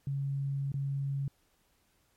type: tone with dropouts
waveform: sine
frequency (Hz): 138.59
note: C#3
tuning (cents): 0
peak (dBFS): -30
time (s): 0.07-1.28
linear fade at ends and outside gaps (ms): 2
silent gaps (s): 0.719-0.741
effects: pink hiss -71 dBFS RMS until 2.16 s + MP3 64 kbps